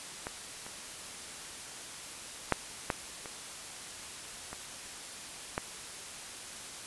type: clicks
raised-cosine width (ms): 0.5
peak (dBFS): -20 / -28 / -9 / -13 / -26 / -25 / -15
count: 7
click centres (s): 0.269 / 0.665 / 2.523 / 2.902 / 3.258 / 4.53 / 5.579
effects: white hiss -44 dBFS RMS until 6.86 s + resampled to 24000 Hz